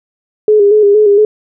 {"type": "tone with vibrato", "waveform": "sine", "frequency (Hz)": 415.3, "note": "G#4", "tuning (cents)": 0, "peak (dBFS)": -4, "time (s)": [0.48, 1.25], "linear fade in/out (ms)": 2, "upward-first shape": "square", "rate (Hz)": 4.3, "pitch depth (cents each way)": 44, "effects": []}